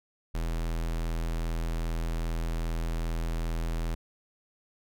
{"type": "tone", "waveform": "square", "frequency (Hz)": 41.25, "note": "E1", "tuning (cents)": 2, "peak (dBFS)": -29, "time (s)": [0.34, 3.95], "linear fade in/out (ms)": 10, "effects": []}